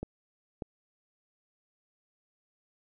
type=clicks; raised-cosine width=2 ms; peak=-22 dBFS; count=2; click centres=0.03 / 0.622 s; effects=none